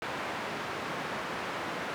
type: band-pass noise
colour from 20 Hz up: white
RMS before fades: -36 dBFS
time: 0.02-1.94 s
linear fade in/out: 0 ms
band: 140 to 1600 Hz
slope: 12 dB/octave
effects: none